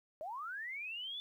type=linear sweep; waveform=sine; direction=up; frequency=587.3 to 3520 Hz; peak=-40 dBFS; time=0.21-1.2 s; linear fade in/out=0 ms; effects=12-bit